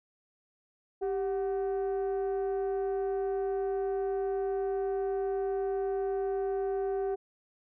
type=tone pair together; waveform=sine; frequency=392 / 740 Hz; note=G4 / F#5; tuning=0 / 0 cents; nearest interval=major seventh; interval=1100 cents; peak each=-27 / -35 dBFS; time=1.01-7.16 s; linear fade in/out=20 ms; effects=tanh soft clip ceiling -26 dBFS